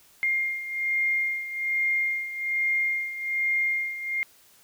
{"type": "beating tone pair", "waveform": "sine", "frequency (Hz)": [2119, 2120.2], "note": ["C7", "C7"], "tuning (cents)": [21, 22], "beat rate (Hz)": 1.2, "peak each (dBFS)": [-25, -30], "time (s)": [0.23, 4.23], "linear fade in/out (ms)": 0, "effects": ["white hiss -57 dBFS RMS until 4.63 s"]}